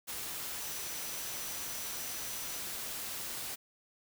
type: tone in noise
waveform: sine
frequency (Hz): 5920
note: F#8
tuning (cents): 0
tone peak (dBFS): -47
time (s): 0.6-2.6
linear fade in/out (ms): 20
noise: white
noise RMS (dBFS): -40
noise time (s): 0.07-3.56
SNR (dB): -10
effects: none